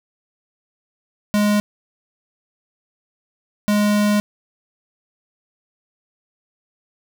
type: tone bursts at uneven times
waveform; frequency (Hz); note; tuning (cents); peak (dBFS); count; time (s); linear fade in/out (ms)
square; 207.7; G#3; 0; -15; 2; 1.34-1.6 / 3.68-4.2; 0
effects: none